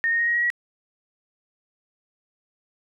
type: tone with pitch steps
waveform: sine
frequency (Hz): 1838 / 1854 / 1870.1 / 1886.4 / 1902.8 / 1919.4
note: A#6 / A#6 / A#6 / A#6 / A#6 / B6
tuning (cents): -25 / -10 / +5 / +20 / +35 / -50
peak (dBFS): -19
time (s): 0.04-0.502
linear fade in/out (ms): 0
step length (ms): 77
effects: none